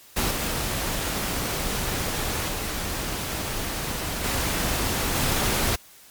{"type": "noise with level steps", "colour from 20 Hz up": "pink", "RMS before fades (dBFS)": [-24, -27, -29, -25, -23], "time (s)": [0.16, 5.76], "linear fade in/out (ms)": 10, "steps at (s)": [0.31, 2.48, 4.24, 5.15], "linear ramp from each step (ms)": 2, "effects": ["white hiss -50 dBFS RMS until 6.1 s", "MP3 96 kbps"]}